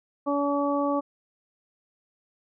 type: harmonic tone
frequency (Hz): 285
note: C#4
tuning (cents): +48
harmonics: 1 / 2 / 3 / 4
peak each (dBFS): -26 / -27 / -32 / -30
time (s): 0.26-1.01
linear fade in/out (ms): 20
effects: none